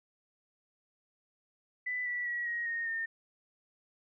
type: tone with pitch steps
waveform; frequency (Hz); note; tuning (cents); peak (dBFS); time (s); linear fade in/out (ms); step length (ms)
sine; 1992 / 1956.6 / 1921.9 / 1887.8 / 1854.3 / 1821.4; B6 / B6 / B6 / A#6 / A#6 / A#6; +14 / -17 / -48 / +21 / -10 / -41; -32; 1.86-3.06; 10; 200
effects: none